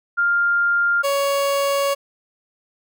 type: tone pair in turn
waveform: sine / 30% pulse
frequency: 1400 / 559.1 Hz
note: F6 / C#5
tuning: +4 / +15 cents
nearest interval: octave + major third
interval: 1589 cents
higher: first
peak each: -15 dBFS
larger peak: neither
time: 0.17-1.03 / 1.03-1.95 s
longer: second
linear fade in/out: 20 ms
effects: none